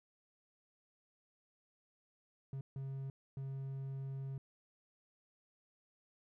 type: tone bursts at uneven times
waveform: triangle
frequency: 135.3 Hz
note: C#3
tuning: 42 cents flat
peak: -38 dBFS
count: 3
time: 2.53-2.61 / 2.76-3.1 / 3.37-4.38 s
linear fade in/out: 2 ms
effects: none